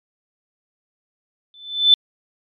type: tone with exponential growth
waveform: sine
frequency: 3520 Hz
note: A7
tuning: in tune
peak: -5 dBFS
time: 1.54-1.94 s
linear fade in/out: 1 ms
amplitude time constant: 85 ms
effects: MP3 96 kbps